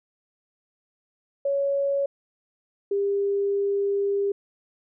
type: tone pair in turn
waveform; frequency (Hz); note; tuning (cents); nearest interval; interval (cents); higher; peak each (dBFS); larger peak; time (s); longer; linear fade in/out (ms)
sine; 558 / 400.1; C#5 / G4; +11 / +35; tritone; 576; first; -21; neither; 1.45-2.06 / 2.91-4.32; second; 5
effects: none